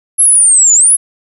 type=linear two-way sweep; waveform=sine; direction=down then up; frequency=11175 to 6820 to 11020 Hz; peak=-4 dBFS; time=0.18-0.97 s; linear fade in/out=20 ms; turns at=0.74 s; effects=none